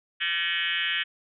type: tone with frequency modulation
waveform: sine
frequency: 2400 Hz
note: D7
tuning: 37 cents sharp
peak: -24 dBFS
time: 0.2-1.04 s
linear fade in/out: 20 ms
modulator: 172 Hz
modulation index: 5
effects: none